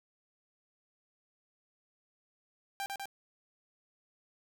sawtooth tone with echo, 791 Hz, G5, 15 cents sharp, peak -31 dBFS, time 2.8-2.86 s, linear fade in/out 0 ms, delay 98 ms, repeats 2, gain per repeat -2 dB, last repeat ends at 3.056 s, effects none

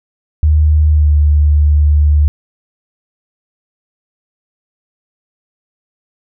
sine tone with pitch glide, 76.4 to 74.27 Hz, D#2 to D2, -31 to +20 cents, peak -6 dBFS, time 0.43-2.28 s, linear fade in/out 0 ms, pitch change -49 cents, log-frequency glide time 0.91-1.1 s, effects none

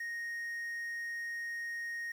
triangle tone with quantisation, 1864.7 Hz, A#6, in tune, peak -35 dBFS, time 0-2.12 s, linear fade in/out 5 ms, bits 10, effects none

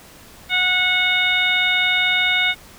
harmonic tone with a mistuned harmonic, 733 Hz, F#5, 16 cents flat, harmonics 1 / 2 / 3 / 4 / 5, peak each -29 / -23 / -18 / -25 / -21 dBFS, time 0.49-2.55 s, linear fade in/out 50 ms, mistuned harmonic 4, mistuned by -16 cents, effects pink hiss -44 dBFS RMS until 2.78 s

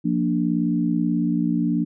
sine chord, Bb major, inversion second, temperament equal, 174.61 / 233.1 / 293.7 Hz, F3 / Bb3 / D4, 0 / 0 / 0 cents, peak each -23 dBFS, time 0.04-1.85 s, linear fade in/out 20 ms, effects none

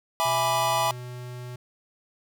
square chord, E dominant seventh, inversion none, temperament equal, 659.3 / 830.6 / 987.8 / 1174.7 Hz, E5 / G#5 / B5 / D6, 0 / 0 / 0 / 0 cents, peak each -29 / -28 / -27 / -30 dBFS, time 0.2-0.91 s, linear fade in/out 0 ms
square tone, 123.9 Hz, B2, 6 cents sharp, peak -36 dBFS, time 0.25-1.56 s, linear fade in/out 5 ms
effects none

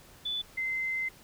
sine tone pair in turn, 3479 / 2069 Hz, A7 / C7, -20 / -20 cents, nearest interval major sixth, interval 900 cents, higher first, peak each -30 / -29 dBFS, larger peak second, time 0.25-0.42 / 0.57-1.09 s, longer second, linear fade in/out 10 ms, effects pink hiss -55 dBFS RMS until 1.23 s

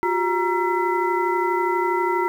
sine tone cluster, 356.1 / 388.4 / 938 / 1354 / 2012 Hz, F4 / G4 / A#5 / E6 / B6, +34 / -16 / +11 / +46 / +32 cents, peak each -23 / -28 / -22 / -29 / -30 dBFS, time 0.03-2.28 s, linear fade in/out 0 ms, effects 8-bit

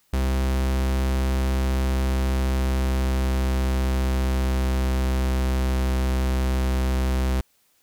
45% pulse tone with pitch glide, 65.41 to 64.7 Hz, C2 to C2, 0 to -19 cents, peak -20 dBFS, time 0.13-7.41 s, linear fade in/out 5 ms, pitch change -19 cents, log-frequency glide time 1.6-5.86 s, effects white hiss -64 dBFS RMS until 7.82 s

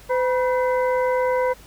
harmonic tone with a mistuned harmonic, 509 Hz, C5, 48 cents flat, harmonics 1 / 2 / 3 / 4, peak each -19 / -24 / -33 / -33 dBFS, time 0.09-1.54 s, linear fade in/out 20 ms, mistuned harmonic 2, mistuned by -80 cents, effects added 50 Hz sine -48 dBFS peak until 1.66 s + pink hiss -48 dBFS RMS until 1.66 s

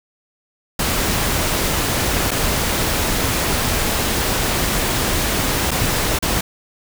pink noise with dropouts, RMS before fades -19 dBFS, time 0.79-6.41 s, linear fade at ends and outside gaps 5 ms, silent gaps 2.309-2.314 / 5.709-5.714 / 6.189-6.224 s, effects none

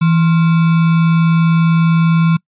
sine tone with sample-and-hold, 164.81 Hz, E3, in tune, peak -8 dBFS, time 0.01-2.37 s, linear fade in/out 10 ms, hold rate 1225 Hz, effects noise-tail reverb RT60 0.1 s tail -25 dB re dry + resampled to 8000 Hz

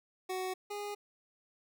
25% pulse tone pair in turn, 372.2 / 411.3 Hz, F#4 / G#4, +10 / -17 cents, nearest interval major second, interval 173 cents, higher second, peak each -31 / -34 dBFS, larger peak first, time 0.29-0.54 / 0.7-0.95 s, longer neither, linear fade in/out 10 ms, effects none

